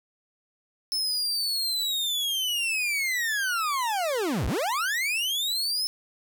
40% pulse linear two-way sweep, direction down then up, 5274 to 43 to 5274 Hz, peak -24 dBFS, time 0.92-5.87 s, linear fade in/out 0 ms, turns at 4.47 s, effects none

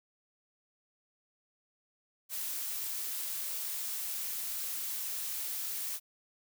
blue noise, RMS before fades -37 dBFS, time 2.29-6 s, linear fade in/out 50 ms, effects none

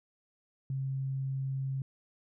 sine tone, 134.4 Hz, C3, 47 cents sharp, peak -31 dBFS, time 0.7-1.82 s, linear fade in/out 2 ms, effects none

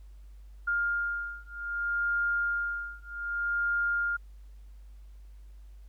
sine beating tone pair, 1407 / 1407.64 Hz, F6 / F6, +12 / +13 cents, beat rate 0.64 Hz, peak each -31 dBFS, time 0.67-4.17 s, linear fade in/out 10 ms, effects added 50 Hz sine -46 dBFS peak until 5.88 s + pink hiss -70 dBFS RMS until 5.88 s

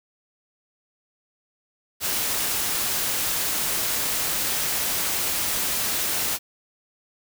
white noise, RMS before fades -25 dBFS, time 2-6.39 s, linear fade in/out 50 ms, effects none

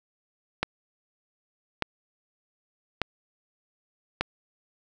click train, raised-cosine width 0.3 ms, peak -8 dBFS, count 4, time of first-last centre 0.63-4.21 s, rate 0.838 Hz, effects none

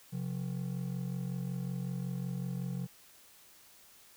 triangle ring-modulated tone, 155.56 Hz, D#3, in tune, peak -29 dBFS, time 0.12-2.87 s, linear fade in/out 20 ms, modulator 22.7 Hz, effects white hiss -59 dBFS RMS until 4.16 s

